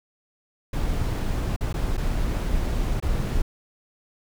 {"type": "noise with dropouts", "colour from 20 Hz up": "brown", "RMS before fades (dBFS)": -24, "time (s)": [0.73, 3.42], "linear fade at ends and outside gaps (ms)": 5, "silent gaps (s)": [[1.563, 1.608], [1.728, 1.74], [1.97, 1.977], [3.001, 3.024]], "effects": []}